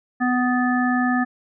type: harmonic tone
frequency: 249.1 Hz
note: B3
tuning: 15 cents sharp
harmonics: 1 / 3 / 5 / 7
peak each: -19 / -25 / -28 / -25 dBFS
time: 0.2-1.25 s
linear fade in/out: 20 ms
effects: none